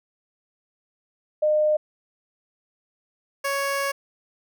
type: tone pair in turn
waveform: sine / 15% pulse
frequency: 609 / 555.6 Hz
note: D#5 / C#5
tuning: -37 / +4 cents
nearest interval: major second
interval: 159 cents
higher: first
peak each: -17 dBFS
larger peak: neither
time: 1.42-1.77 / 3.44-3.92 s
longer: second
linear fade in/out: 10 ms
effects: none